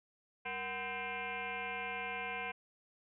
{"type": "tone with frequency modulation", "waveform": "sine", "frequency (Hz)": 1568, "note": "G6", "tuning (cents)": 0, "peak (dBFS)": -37, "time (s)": [0.45, 2.52], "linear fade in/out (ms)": 10, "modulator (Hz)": 274, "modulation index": 4, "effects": []}